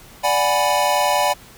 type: chord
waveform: square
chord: G# half-diminished seventh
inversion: second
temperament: equal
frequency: 587.3 / 740 / 830.6 / 987.8 Hz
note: D5 / F#5 / G#5 / B5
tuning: 0 / 0 / 0 / 0 cents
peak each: -22 dBFS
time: 0.23-1.34 s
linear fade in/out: 20 ms
effects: pink hiss -44 dBFS RMS until 1.57 s